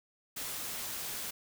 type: noise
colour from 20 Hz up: white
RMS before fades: -39 dBFS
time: 0.36-1.31 s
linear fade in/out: 10 ms
effects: none